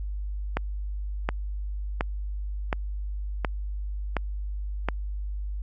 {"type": "click train", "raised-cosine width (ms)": 0.5, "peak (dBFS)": -10, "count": 7, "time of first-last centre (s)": [0.57, 4.887], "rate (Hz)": 1.39, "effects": ["added 50 Hz sine -29 dBFS peak until 5.62 s"]}